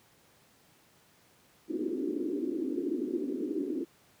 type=band-pass noise; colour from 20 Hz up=pink; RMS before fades=-33 dBFS; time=1.68-3.85 s; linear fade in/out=20 ms; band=270 to 370 Hz; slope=48 dB/octave; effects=pink hiss -63 dBFS RMS until 4.2 s + high-pass 100 Hz 12 dB/octave